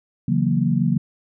sine chord, F# dominant seventh, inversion second, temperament equal, 138.59 / 164.81 / 185 / 233.1 Hz, C#3 / E3 / F#3 / A#3, 0 / 0 / 0 / 0 cents, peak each -22 dBFS, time 0.28-0.98 s, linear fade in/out 5 ms, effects none

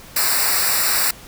white noise with comb filter, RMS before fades -18 dBFS, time 0.16-1.11 s, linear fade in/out 5 ms, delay 0.31 ms, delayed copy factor -0.95, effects pink hiss -41 dBFS RMS until 1.27 s

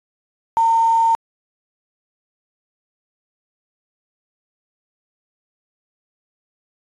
sine tone with quantisation, 911 Hz, A#5, 40 cents flat, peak -12 dBFS, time 0.57-1.15 s, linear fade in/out 0 ms, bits 6, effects resampled to 24000 Hz

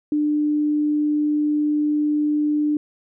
sine tone, 298.5 Hz, D4, 28 cents sharp, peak -17 dBFS, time 0.12-2.77 s, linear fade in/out 2 ms, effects none

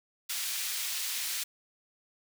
pink high-pass noise, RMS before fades -34 dBFS, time 0.29-1.44 s, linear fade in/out 10 ms, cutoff 2900 Hz, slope 12 dB/octave, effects none

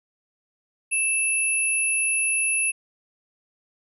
sine tone pair together, 2637 / 10548 Hz, E7 / E9, 0 / 0 cents, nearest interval 2 octaves, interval 2400 cents, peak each -23 dBFS, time 0.91-2.72 s, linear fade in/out 20 ms, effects none

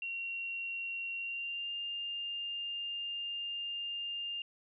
sine tone with pitch glide, 2745 to 2806 Hz, F7 to F7, -31 to +8 cents, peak -36 dBFS, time 0.02-4.42 s, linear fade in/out 2 ms, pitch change +39 cents, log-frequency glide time 1.17-1.71 s, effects none

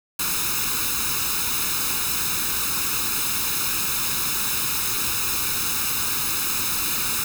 white noise with comb filter, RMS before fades -24 dBFS, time 0.19-7.24 s, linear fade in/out 5 ms, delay 0.77 ms, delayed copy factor +0.75, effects none

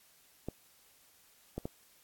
clicks, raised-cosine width 2 ms, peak -23 dBFS, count 3, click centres 0.486 / 1.58 / 1.655 s, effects white hiss -64 dBFS RMS until 2.03 s + AAC 64 kbps

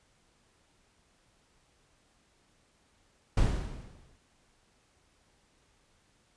brown noise with exponential decay, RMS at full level -23 dBFS, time 3.37-4.16 s, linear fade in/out 5 ms, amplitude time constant 170 ms, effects pink hiss -68 dBFS RMS until 6.36 s + resampled to 22050 Hz

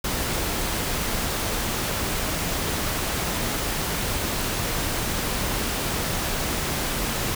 pink noise, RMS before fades -26 dBFS, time 0.04-7.35 s, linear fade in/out 5 ms, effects none

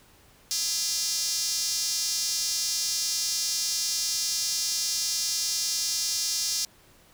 square tone with high-pass filter, 185 Hz, F#3, in tune, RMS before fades -28 dBFS, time 0.51-6.65 s, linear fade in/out 0 ms, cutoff 5300 Hz, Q 3.3, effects pink hiss -57 dBFS RMS until 7.13 s

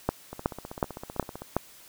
two click trains, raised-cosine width 1 ms, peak -23 / -9 dBFS, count 18 / 5, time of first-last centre 0.33-1.42 / 0.09-1.566 s, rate 15.6 / 2.71 Hz, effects white hiss -52 dBFS RMS until 1.88 s

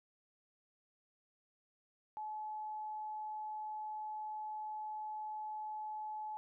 sine tone, 857 Hz, A5, 46 cents flat, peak -40 dBFS, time 2.17-6.37 s, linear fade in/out 0 ms, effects none

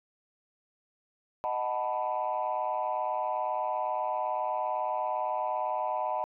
sine chord, B dominant seventh, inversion first, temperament equal, 622.3 / 740 / 880 / 987.8 Hz, D#5 / F#5 / A5 / B5, 0 / 0 / 0 / 0 cents, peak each -33 dBFS, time 1.44-6.24 s, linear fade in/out 0 ms, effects tanh soft clip ceiling -21 dBFS

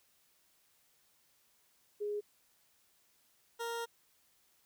sine / 20% pulse tone pair in turn, 414.8 / 465.6 Hz, G#4 / A#4, -2 / -2 cents, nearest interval major second, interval 200 cents, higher second, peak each -34 / -32 dBFS, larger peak second, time 2-2.21 / 3.59-3.86 s, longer second, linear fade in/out 20 ms, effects white hiss -71 dBFS RMS until 4.65 s

